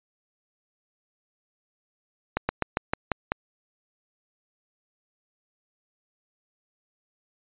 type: slowing click train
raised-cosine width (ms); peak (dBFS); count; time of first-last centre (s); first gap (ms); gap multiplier
0.5; -8; 7; 2.37-3.32; 120; 1.11
effects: resampled to 8000 Hz